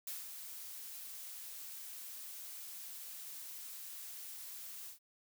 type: noise with ADSR envelope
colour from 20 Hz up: blue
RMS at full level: -42 dBFS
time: 0.07-4.99 s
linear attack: 3 ms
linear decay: 170 ms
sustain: -6 dB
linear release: 110 ms
effects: none